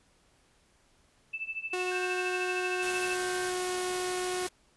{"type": "tone with tremolo", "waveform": "sine", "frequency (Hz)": 2639, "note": "E7", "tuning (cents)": 1, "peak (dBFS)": -30, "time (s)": [1.33, 3.16], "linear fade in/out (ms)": 10, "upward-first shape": "triangle", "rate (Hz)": 13, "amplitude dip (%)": 95}
{"type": "tone", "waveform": "sawtooth", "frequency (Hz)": 364.5, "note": "F#4", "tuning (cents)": -26, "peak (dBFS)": -27, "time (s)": [1.73, 4.47], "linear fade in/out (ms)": 5}
{"type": "tone with pitch glide", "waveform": "sine", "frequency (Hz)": [1568, 1553.6], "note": ["G6", "G6"], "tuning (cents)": [0, -16], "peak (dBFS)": -37, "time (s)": [1.91, 3.5], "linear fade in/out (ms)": 10, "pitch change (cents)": -16, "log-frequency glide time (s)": [2.05, 3.29]}
{"type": "noise", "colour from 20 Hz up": "white", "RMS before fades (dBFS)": -38, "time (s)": [2.82, 4.49], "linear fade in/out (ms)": 10}
{"effects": ["pink hiss -66 dBFS RMS until 4.76 s", "resampled to 24000 Hz"]}